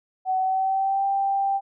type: tone with pitch glide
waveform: sine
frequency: 752 to 787.1 Hz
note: F#5 to G5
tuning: +28 to +7 cents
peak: -20 dBFS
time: 0.25-1.61 s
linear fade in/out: 50 ms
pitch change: +79 cents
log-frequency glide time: 0.37-1.05 s
effects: none